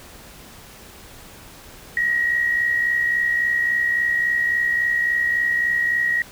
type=tone with amplitude modulation; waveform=sine; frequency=1900 Hz; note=A#6; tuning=33 cents sharp; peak=-15 dBFS; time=1.97-6.22 s; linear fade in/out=2 ms; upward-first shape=sine; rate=63.6 Hz; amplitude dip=50%; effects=pink hiss -43 dBFS RMS until 6.31 s